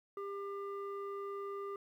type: tone with low-pass filter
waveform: square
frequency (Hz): 399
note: G4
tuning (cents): +31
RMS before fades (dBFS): -42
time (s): 0.17-1.76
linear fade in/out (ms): 2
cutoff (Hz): 1200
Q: 2
effects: 12-bit